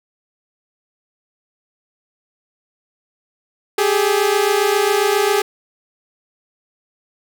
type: tone pair together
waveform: sawtooth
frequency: 395.1 / 422.5 Hz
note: G4 / G#4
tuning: +14 / +30 cents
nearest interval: minor second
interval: 116 cents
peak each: -13 dBFS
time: 3.78-5.42 s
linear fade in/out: 5 ms
effects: none